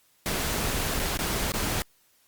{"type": "noise with dropouts", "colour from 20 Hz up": "pink", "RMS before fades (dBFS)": -28, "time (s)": [0.26, 1.82], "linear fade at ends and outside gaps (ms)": 0, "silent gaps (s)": [[0.994, 0.998], [1.172, 1.19], [1.52, 1.539]], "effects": ["white hiss -64 dBFS RMS until 2.27 s", "Opus 48 kbps"]}